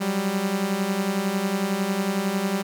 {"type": "beating tone pair", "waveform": "sawtooth", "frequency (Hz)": [187, 198], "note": ["F#3", "G3"], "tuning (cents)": [19, 18], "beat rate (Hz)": 11, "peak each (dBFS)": [-24, -20], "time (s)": [0, 2.63], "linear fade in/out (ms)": 20, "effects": []}